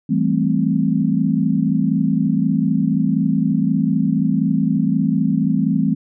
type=chord; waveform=sine; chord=A minor seventh; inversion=second; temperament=equal; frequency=164.81 / 196 / 220 / 261.6 Hz; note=E3 / G3 / A3 / C4; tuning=0 / 0 / 0 / 0 cents; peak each=-20 dBFS; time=0.09-5.95 s; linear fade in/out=10 ms; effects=none